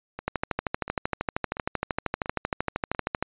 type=two click trains; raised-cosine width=0.5 ms; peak=-10 / -19 dBFS; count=39 / 5; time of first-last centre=0.28-3.226 / 0.19-2.949 s; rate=12.9 / 1.45 Hz; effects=resampled to 8000 Hz